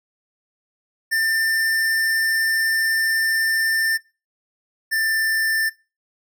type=tone pair in turn; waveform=square; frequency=1792 / 1780.6 Hz; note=A6 / A6; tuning=+31 / +20 cents; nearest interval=unison; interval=11 cents; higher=first; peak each=-18 / -19 dBFS; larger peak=first; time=1.11-3.98 / 4.91-5.7 s; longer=first; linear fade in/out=20 ms; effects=noise-tail reverb RT60 0.3 s tail -23 dB re dry